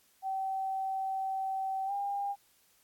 sine tone with pitch glide, 769 to 803 Hz, G5 to G5, -33 to +41 cents, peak -31 dBFS, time 0.22-2.36 s, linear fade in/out 50 ms, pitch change +74 cents, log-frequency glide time 1.86-1.92 s, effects white hiss -67 dBFS RMS until 2.83 s + AAC 64 kbps

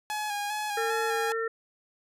sawtooth tone with vibrato, 833 Hz, G#5, 5 cents sharp, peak -26 dBFS, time 0.1-1.32 s, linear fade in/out 0 ms, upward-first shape square, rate 2.5 Hz, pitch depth 29 cents each way
harmonic tone, 453.3 Hz, A#4, 48 cents flat, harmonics 1 / 3 / 4, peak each -29 / -34 / -35 dBFS, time 0.77-1.48 s, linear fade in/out 5 ms
effects resampled to 32000 Hz

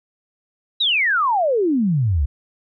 sine exponential sweep, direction down, 3980 to 64 Hz, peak -15 dBFS, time 0.8-2.26 s, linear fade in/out 10 ms, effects none

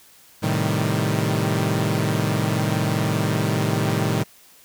sawtooth chord, A half-diminished seventh, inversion none, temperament equal, 110 / 130.81 / 155.56 / 196 Hz, A2 / C3 / Eb3 / G3, 0 / 0 / 0 / 0 cents, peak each -20 / -23 / -20 / -23 dBFS, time 0.42-4.24 s, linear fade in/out 20 ms, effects white hiss -51 dBFS RMS until 4.64 s

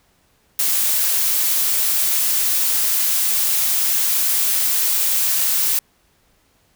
blue noise, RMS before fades -18 dBFS, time 0.59-5.79 s, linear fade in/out 2 ms, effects pink hiss -60 dBFS RMS until 6.75 s

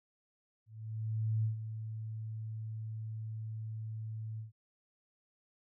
sine tone with ADSR envelope, 110 Hz, A2, in tune, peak -28 dBFS, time 0.66-4.52 s, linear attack 780 ms, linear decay 120 ms, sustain -10 dB, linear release 130 ms, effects none

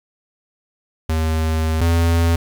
square tone pair in turn, 79.7 / 83.92 Hz, D#2 / E2, +42 / +31 cents, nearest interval minor second, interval 89 cents, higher second, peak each -17 / -14 dBFS, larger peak second, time 1.09-1.81 / 1.81-2.36 s, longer first, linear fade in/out 5 ms, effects 8-bit

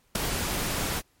pink noise with ADSR envelope, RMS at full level -21 dBFS, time 0.15-1.02 s, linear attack 7 ms, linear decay 3 ms, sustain -8 dB, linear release 43 ms, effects pink hiss -66 dBFS RMS until 1.2 s + MP3 64 kbps

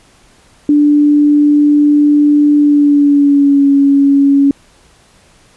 sine tone with pitch glide, 293.7 to 279.3 Hz, D4 to C#4, 0 to +13 cents, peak -5 dBFS, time 0.69-4.51 s, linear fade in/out 2 ms, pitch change -87 cents, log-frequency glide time 2.56-3.68 s, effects pink hiss -47 dBFS RMS until 5.56 s + resampled to 24000 Hz

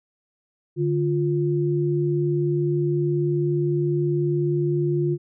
sine tone pair together, 146.83 / 350.8 Hz, D3 / F4, 0 / +8 cents, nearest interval octave + minor third, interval 1508 cents, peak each -22 dBFS, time 0.76-5.18 s, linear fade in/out 50 ms, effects none

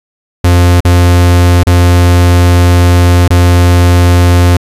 45% pulse tone with dropouts, 88 Hz, F2, 14 cents sharp, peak -3 dBFS, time 0.44-4.57 s, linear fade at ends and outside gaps 5 ms, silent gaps 0.805-0.849 / 1.634-1.668 / 3.28-3.304 s, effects resampled to 32000 Hz

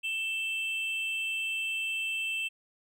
triangle tone pair together, 2655 / 3142 Hz, E7 / G7, +12 / +3 cents, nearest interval minor third, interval 291 cents, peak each -29 / -36 dBFS, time 0.03-2.49 s, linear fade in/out 20 ms, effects none

